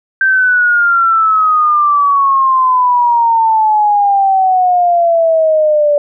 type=exponential sweep; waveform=sine; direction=down; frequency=1568 to 580 Hz; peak=-7 dBFS; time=0.21-5.98 s; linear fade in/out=2 ms; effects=none